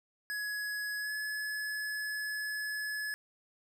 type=tone with pitch glide; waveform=square; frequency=1682 to 1706.5 Hz; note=G#6 to G#6; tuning=+22 to +47 cents; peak=-35 dBFS; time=0.3-3.14 s; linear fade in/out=0 ms; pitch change=+25 cents; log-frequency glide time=0.99-1.12 s; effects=none

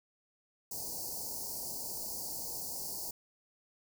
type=band-stop noise; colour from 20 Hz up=white; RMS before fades=-40 dBFS; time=0.71-3.11 s; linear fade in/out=5 ms; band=960 to 4400 Hz; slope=96 dB/octave; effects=none

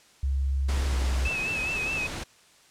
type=tone with pitch glide; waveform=sine; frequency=68 to 64.67 Hz; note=C#2 to C2; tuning=-33 to -20 cents; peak=-23 dBFS; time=0.23-1.28 s; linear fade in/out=5 ms; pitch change=-87 cents; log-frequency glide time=0.9-0.95 s
type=noise; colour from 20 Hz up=pink; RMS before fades=-35 dBFS; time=0.68-2.24 s; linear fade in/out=10 ms
type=tone with vibrato; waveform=sine; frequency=2590 Hz; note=E7; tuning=31 cents flat; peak=-27 dBFS; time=1.25-2.07 s; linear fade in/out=5 ms; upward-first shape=sine; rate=4.8 Hz; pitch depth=52 cents each way
effects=white hiss -57 dBFS RMS until 2.7 s + low-pass 8000 Hz 12 dB/octave

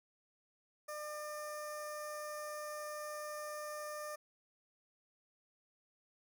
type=tone with notch filter; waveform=15% pulse; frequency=601 Hz; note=D5; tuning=40 cents sharp; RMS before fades=-44 dBFS; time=0.88-4.16 s; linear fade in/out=10 ms; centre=2900 Hz; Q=0.66; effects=none

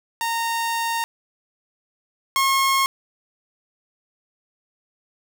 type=tone pair in turn; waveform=sawtooth; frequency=922 / 1082.1 Hz; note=A#5 / C#6; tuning=-19 / -42 cents; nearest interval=minor third; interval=277 cents; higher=second; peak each=-18 / -13 dBFS; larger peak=second; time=0.21-1.04 / 2.36-2.86 s; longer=first; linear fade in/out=0 ms; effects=none

